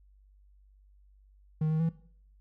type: tone with pitch steps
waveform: triangle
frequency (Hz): 155.8 / 157.4 / 164.1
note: D#3 / D#3 / E3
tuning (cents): +3 / +20 / -8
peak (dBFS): -23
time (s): 1.61-1.892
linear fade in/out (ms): 5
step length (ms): 94
effects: noise-tail reverb RT60 0.6 s tail -19 dB re dry + added 49 Hz sine -57 dBFS peak until 2.4 s